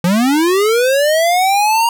square linear sweep, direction up, 166.7 to 943 Hz, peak -11 dBFS, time 0.04-1.89 s, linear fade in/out 2 ms, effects none

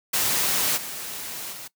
white noise with level steps, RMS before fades -23 / -34 / -38 dBFS, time 0.13-1.68 s, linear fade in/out 10 ms, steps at 0.76 / 1.51 s, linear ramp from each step 20 ms, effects noise-tail reverb RT60 0.1 s tail -20 dB re dry + high-pass 100 Hz 12 dB/octave

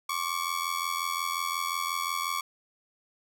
sawtooth ring-modulated tone, 1125 Hz, C#6, 25 cents sharp, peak -22 dBFS, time 0.09-2.41 s, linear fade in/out 5 ms, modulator 42.8 Hz, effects none

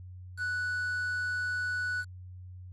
triangle tone with quantisation, 1480 Hz, F#6, in tune, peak -28 dBFS, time 0.37-2.05 s, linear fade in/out 50 ms, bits 8, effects added 91 Hz sine -43 dBFS peak until 2.72 s + resampled to 22050 Hz

